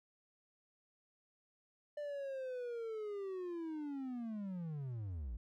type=linear sweep; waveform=triangle; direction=down; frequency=595 to 50.5 Hz; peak=-38 dBFS; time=1.97-5.37 s; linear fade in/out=5 ms; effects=none